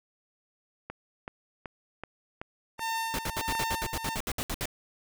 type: click train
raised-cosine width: 0.5 ms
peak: -22 dBFS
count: 8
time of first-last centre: 0.9-3.552 s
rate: 2.64 Hz
type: tone with tremolo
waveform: sawtooth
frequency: 904 Hz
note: A5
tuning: 47 cents sharp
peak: -25 dBFS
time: 2.78-4.18 s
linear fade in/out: 50 ms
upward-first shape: sine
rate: 1.5 Hz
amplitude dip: 65%
type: noise bursts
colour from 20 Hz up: pink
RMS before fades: -32 dBFS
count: 14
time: 3.14-4.656 s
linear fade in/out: 0 ms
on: 47 ms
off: 66 ms
effects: none